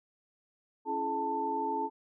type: tone cluster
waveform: sine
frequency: 276.6 / 332.6 / 424.9 / 888 Hz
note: C#4 / E4 / G#4 / A5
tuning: -4 / +16 / +40 / +16 cents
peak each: -39 / -40 / -37 / -31 dBFS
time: 0.85-1.9 s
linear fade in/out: 50 ms
effects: none